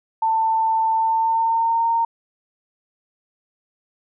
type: tone with pitch glide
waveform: sine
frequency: 892 to 920.3 Hz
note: A5 to A#5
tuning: +23 to -22 cents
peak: -16 dBFS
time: 0.22-2.05 s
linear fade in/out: 5 ms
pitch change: +55 cents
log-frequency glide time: 0.94-1.86 s
effects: none